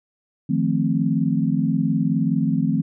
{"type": "chord", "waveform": "sine", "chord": "F dominant seventh", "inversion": "third", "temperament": "equal", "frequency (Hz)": [155.56, 174.61, 220, 261.6], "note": ["Eb3", "F3", "A3", "C4"], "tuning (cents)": [0, 0, 0, 0], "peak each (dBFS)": -23, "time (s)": [0.49, 2.82], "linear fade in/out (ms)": 10, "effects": []}